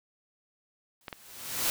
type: noise with exponential growth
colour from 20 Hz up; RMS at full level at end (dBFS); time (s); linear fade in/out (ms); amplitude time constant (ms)
white; -26; 1.01-1.7; 1; 150
type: clicks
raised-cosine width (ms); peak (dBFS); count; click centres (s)
0.3; -21; 2; 1.082 / 1.128
effects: none